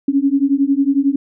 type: beating tone pair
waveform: sine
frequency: 271.9 / 282.9 Hz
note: C#4 / C#4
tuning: -33 / +35 cents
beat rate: 11 Hz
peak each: -15 dBFS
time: 0.08-1.16 s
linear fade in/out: 5 ms
effects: none